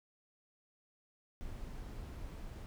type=noise; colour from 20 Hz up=brown; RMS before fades=-45 dBFS; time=1.41-2.66 s; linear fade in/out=0 ms; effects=none